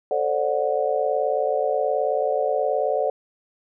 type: chord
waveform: sine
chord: D dominant seventh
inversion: second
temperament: just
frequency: 440.5 / 528.6 / 587.3 / 734.2 Hz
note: A4 / C5 / D5 / F#5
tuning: +2 / +18 / 0 / -14 cents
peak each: -26 / -25 / -24 / -26 dBFS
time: 0.11-3.1 s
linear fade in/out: 2 ms
effects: none